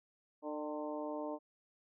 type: harmonic tone with a mistuned harmonic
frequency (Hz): 150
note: D3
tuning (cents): +37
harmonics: 2 / 3 / 4 / 5 / 6 / 7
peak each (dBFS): -42 / -46 / -42 / -51 / -47 / -51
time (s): 0.42-1.39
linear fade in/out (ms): 50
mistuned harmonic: 5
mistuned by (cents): +51
effects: none